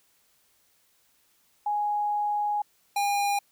sine / square tone pair in turn, 830.6 / 810.2 Hz, G#5 / G#5, 0 / -43 cents, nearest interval unison, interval 43 cents, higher first, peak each -24 dBFS, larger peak neither, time 1.66-2.62 / 2.96-3.39 s, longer first, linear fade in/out 5 ms, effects white hiss -66 dBFS RMS until 3.51 s

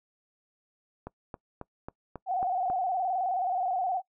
click train, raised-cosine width 1 ms, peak -24 dBFS, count 7, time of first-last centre 1.07-2.7 s, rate 3.68 Hz
sine tone with vibrato, 740 Hz, F#5, in tune, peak -26 dBFS, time 2.26-4.02 s, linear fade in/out 50 ms, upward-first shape square, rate 19 Hz, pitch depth 62 cents each way
effects noise-tail reverb RT60 0.1 s tail -23 dB re dry

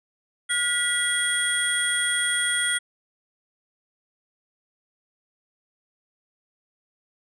sine tone cluster, 1440 / 1953 / 3311 / 8920 Hz, F#6 / B6 / G#7 / C#9, -47 / -20 / -6 / +10 cents, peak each -26 dBFS, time 0.49-2.79 s, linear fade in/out 20 ms, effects tanh soft clip ceiling -14 dBFS

